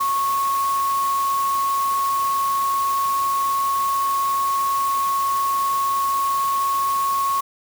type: tone in noise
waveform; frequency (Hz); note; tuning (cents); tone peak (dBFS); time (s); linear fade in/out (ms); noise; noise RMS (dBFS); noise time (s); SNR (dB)
sine; 1100; C#6; -14; -18; 0-7.41; 10; white; -33; 0-7.41; +12
effects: none